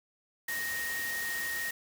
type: tone in noise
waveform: sine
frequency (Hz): 1864.7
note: A#6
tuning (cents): 0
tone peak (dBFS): -33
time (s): 0.48-1.71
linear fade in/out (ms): 5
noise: white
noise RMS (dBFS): -39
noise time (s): 0.48-1.71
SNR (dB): +3
effects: none